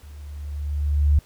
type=tone with level ramp; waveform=sine; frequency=73 Hz; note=D2; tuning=10 cents flat; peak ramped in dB=-39 to -12 dBFS; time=0.03-1.19 s; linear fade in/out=5 ms; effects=pink hiss -54 dBFS RMS until 1.25 s